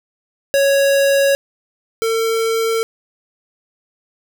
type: tone pair in turn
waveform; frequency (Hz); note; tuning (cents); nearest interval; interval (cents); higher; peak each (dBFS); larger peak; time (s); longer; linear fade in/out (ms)
square; 554.4 / 451.4; C#5 / A4; 0 / +44; major third; 356; first; -12 / -16; first; 0.54-1.35 / 2.02-2.83; neither; 0
effects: none